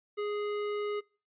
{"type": "tone with tanh clipping", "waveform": "sine", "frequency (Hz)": 415.3, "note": "G#4", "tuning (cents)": 0, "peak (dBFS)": -33, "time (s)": [0.17, 1.01], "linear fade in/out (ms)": 20, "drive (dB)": 18, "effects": ["noise-tail reverb RT60 0.4 s tail -26 dB re dry", "resampled to 8000 Hz"]}